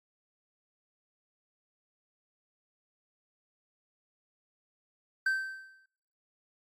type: tone with exponential decay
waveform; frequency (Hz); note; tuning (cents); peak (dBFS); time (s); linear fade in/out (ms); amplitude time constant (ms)
triangle; 1553; G6; -17; -22; 5.26-5.86; 5; 130
effects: noise-tail reverb RT60 0.9 s tail -24 dB re dry + AAC 48 kbps